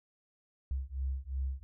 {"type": "beating tone pair", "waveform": "sine", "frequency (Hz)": [65.3, 68.1], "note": ["C2", "C#2"], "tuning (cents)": [-3, -30], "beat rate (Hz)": 2.8, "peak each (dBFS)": [-36, -36], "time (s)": [0.71, 1.63], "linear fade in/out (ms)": 0, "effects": []}